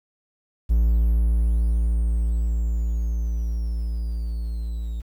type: tone with level ramp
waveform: triangle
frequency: 56.7 Hz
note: A#1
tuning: 47 cents flat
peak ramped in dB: -13 to -24 dBFS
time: 0.69-5.02 s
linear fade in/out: 20 ms
effects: 9-bit